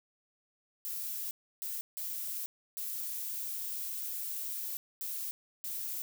violet noise bursts at uneven times, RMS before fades -38 dBFS, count 6, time 0.85-1.31 / 1.62-1.81 / 1.97-2.46 / 2.77-4.77 / 5.01-5.31 / 5.64-6.02 s, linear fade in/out 0 ms, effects none

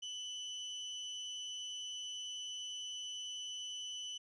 35% pulse tone with amplitude modulation, 2997 Hz, F#7, 22 cents sharp, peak -38 dBFS, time 0.02-4.18 s, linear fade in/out 10 ms, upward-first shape sine, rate 207 Hz, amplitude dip 40%, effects resampled to 24000 Hz

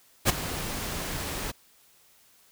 pink noise with ADSR envelope, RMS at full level -18 dBFS, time 0.25-1.52 s, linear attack 43 ms, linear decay 14 ms, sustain -15 dB, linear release 19 ms, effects white hiss -60 dBFS RMS until 2.51 s

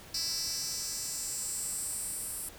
10% pulse tone with high-pass filter sweep, 329.6 Hz, E4, in tune, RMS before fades -36 dBFS, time 0.14-2.49 s, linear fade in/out 5 ms, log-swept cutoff 5200 to 9900 Hz, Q 4.1, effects pink hiss -51 dBFS RMS until 2.58 s

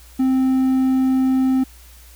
triangle tone, 261.6 Hz, C4, in tune, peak -12 dBFS, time 0.19-1.64 s, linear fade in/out 10 ms, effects added 60 Hz sine -43 dBFS peak until 2.15 s + white hiss -48 dBFS RMS until 2.15 s

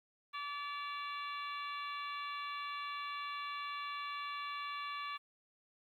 harmonic tone with a mistuned harmonic, 577 Hz, D5, 31 cents flat, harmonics 2 / 3 / 4 / 5 / 6 / 7, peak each -41 / -50 / -48 / -50 / -51 / -55 dBFS, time 0.33-5.18 s, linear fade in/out 20 ms, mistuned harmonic 5, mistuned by -68 cents, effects 12-bit

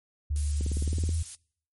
sine tone with pitch glide, 73.42 to 81 Hz, D2 to E2, 0 to -30 cents, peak -25 dBFS, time 0.3-1.23 s, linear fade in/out 10 ms, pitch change +170 cents, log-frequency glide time 0.84-0.97 s
violet noise, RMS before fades -36 dBFS, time 0.36-1.35 s, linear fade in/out 0 ms
click train, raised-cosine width 3 ms, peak -22 dBFS, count 10, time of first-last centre 0.61-1.091 s, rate 18.7 Hz
effects noise-tail reverb RT60 0.6 s tail -26 dB re dry + MP3 48 kbps

